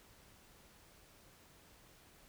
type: silence
effects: pink hiss -63 dBFS RMS until 2.28 s